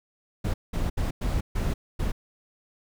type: noise bursts at uneven times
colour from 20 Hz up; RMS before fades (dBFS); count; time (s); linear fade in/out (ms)
brown; -26; 6; 0.44-0.54 / 0.73-0.9 / 0.97-1.11 / 1.21-1.41 / 1.55-1.74 / 1.99-2.12; 10
effects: none